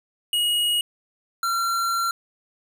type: tone pair in turn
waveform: square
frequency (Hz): 2890 / 1366.8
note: F#7 / F6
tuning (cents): -41 / -38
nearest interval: octave + minor second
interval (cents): 1297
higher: first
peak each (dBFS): -20 / -22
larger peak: first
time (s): 0.33-0.81 / 1.43-2.11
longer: second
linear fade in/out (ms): 2
effects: none